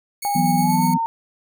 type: tone with tremolo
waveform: 5% pulse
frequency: 2217 Hz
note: C#7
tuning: in tune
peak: -17 dBFS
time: 0.22-0.94 s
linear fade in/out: 5 ms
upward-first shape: square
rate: 8.4 Hz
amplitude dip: 30%
type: tone with pitch glide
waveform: sine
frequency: 813 to 912.6 Hz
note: G#5 to A#5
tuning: -37 to -37 cents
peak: -19 dBFS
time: 0.25-1.06 s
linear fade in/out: 0 ms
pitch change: +200 cents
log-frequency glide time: 0.58-0.84 s
type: chord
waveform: sine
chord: E suspended second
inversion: none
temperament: equal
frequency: 164.81 / 185 / 246.9 Hz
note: E3 / F#3 / B3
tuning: 0 / 0 / 0 cents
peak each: -21 dBFS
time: 0.35-0.98 s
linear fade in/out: 10 ms
effects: none